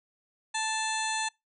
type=harmonic tone with a mistuned harmonic; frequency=880 Hz; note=A5; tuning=in tune; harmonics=1 / 2 / 3 / 4 / 5 / 7 / 8 / 9 / 10; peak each=-32 / -35 / -37 / -38 / -39 / -40 / -41 / -42 / -42 dBFS; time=0.54-1.29 s; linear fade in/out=10 ms; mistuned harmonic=5; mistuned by=-91 cents; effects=noise-tail reverb RT60 0.2 s tail -25 dB re dry